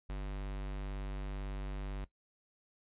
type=tone; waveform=square; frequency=49 Hz; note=G1; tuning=in tune; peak=-38 dBFS; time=0.09-2.05 s; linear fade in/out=10 ms; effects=noise-tail reverb RT60 0.1 s tail -17 dB re dry + resampled to 8000 Hz